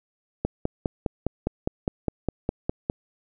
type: click train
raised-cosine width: 2 ms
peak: -10 dBFS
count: 13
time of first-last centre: 0.45-2.899 s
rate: 4.9 Hz
effects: none